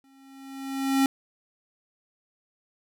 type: tone with exponential growth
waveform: square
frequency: 270 Hz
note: C#4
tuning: 45 cents flat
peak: -18 dBFS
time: 0.04-1.06 s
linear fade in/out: 1 ms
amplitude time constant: 220 ms
effects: none